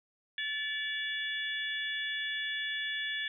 harmonic tone with a mistuned harmonic, 572 Hz, D5, 46 cents flat, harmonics 3 / 4 / 5 / 6, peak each -35 / -43 / -43 / -37 dBFS, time 0.38-3.28 s, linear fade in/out 2 ms, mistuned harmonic 3, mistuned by +26 cents, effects none

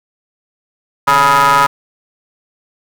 35% pulse ring-modulated tone, 138.59 Hz, C#3, in tune, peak -3 dBFS, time 1.07-1.67 s, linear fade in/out 10 ms, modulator 1120 Hz, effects none

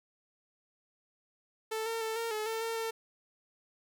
sawtooth tone with pitch steps, 440.7 / 454.9 / 443.6 / 459.8 / 428.7 / 447.9 / 455 / 451 Hz, A4 / A#4 / A4 / A#4 / A4 / A4 / A#4 / A4, +3 / -42 / +14 / -24 / -45 / +31 / -42 / +43 cents, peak -29 dBFS, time 1.71-2.91 s, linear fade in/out 10 ms, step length 150 ms, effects 11-bit

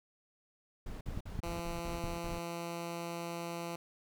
brown noise bursts, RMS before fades -42 dBFS, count 8, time 0.86-2.389 s, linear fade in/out 5 ms, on 150 ms, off 47 ms
clicks, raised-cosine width 5 ms, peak -26 dBFS, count 4, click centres 1.087 / 1.175 / 1.391 / 2.04 s
10% pulse tone, 170 Hz, F3, 46 cents flat, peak -30 dBFS, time 1.43-3.76 s, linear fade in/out 5 ms
effects none

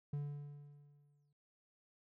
triangle tone with exponential decay, 144.8 Hz, D3, 24 cents flat, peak -34 dBFS, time 0.13-1.33 s, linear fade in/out 5 ms, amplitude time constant 260 ms, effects none

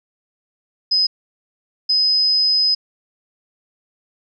sine tone bursts at uneven times, 5040 Hz, D#8, 21 cents sharp, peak -13 dBFS, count 2, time 0.91-1.07 / 1.89-2.75 s, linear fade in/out 10 ms, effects none

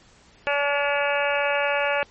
harmonic tone with a mistuned harmonic, 285.9 Hz, D4, 46 cents flat, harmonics 2 / 3 / 4 / 5 / 6 / 7 / 8 / 9 / 10, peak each -24 / -28 / -33 / -29 / -29 / -39 / -30 / -30 / -34 dBFS, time 0.47-2.03 s, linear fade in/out 0 ms, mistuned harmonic 10, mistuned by -37 cents, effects pink hiss -54 dBFS RMS until 2.1 s + MP3 32 kbps

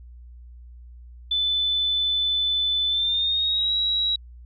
sine tone with pitch glide, 3508 to 3870 Hz, A7 to B7, -6 to -36 cents, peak -20 dBFS, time 1.31-4.16 s, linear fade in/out 5 ms, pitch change +170 cents, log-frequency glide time 2.88-3.73 s, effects added 60 Hz sine -41 dBFS peak until 4.45 s

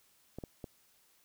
clicks, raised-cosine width 2 ms, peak -28 dBFS, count 3, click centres 0.386 / 0.438 / 0.642 s, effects white hiss -68 dBFS RMS until 1.24 s

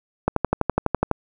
click train, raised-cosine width 1 ms, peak -4 dBFS, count 11, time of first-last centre 0.28-1.113 s, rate 12 Hz, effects none

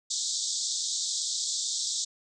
white band-pass noise, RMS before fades -31 dBFS, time 0.1-2.05 s, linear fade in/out 10 ms, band 3500 to 8000 Hz, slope 96 dB/octave, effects none

